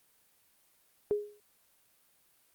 sine tone with exponential decay, 415.3 Hz, G#4, in tune, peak -23 dBFS, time 1.11-1.4 s, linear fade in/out 0 ms, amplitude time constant 62 ms, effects white hiss -68 dBFS RMS until 2.54 s + Opus 32 kbps

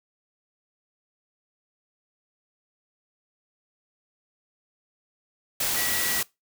sine tone in noise, 1937 Hz, B6, 34 cents flat, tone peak -32 dBFS, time 5.76-6.21 s, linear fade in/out 5 ms, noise white, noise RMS -26 dBFS, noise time 5.6-6.23 s, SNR -9 dB, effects noise-tail reverb RT60 0.2 s tail -22 dB re dry

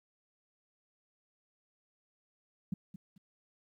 sine tone with echo, 185 Hz, F#3, in tune, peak -30 dBFS, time 2.72-2.74 s, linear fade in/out 5 ms, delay 220 ms, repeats 2, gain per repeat -12 dB, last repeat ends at 3.18 s, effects 12-bit

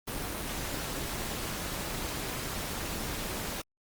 pink noise with amplitude modulation, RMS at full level -32 dBFS, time 0.07-3.62 s, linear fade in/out 10 ms, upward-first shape sine, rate 255 Hz, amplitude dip 80%, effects Opus 32 kbps

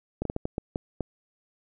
slowing click train, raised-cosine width 2 ms, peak -15 dBFS, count 8, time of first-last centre 0.22-1.007 s, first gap 33 ms, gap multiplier 1.4, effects none

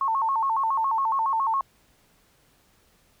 sine tone with vibrato, 987.8 Hz, B5, in tune, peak -21 dBFS, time 0.01-1.61 s, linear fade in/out 2 ms, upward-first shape square, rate 7.2 Hz, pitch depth 170 cents each way, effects pink hiss -62 dBFS RMS until 3.2 s

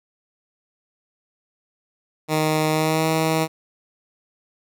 10% pulse tone with pitch glide, 155.56 to 159.66 Hz, D#3 to D#3, 0 to +45 cents, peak -10 dBFS, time 2.28-3.48 s, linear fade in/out 50 ms, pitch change +45 cents, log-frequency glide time 2.7-3.07 s, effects none

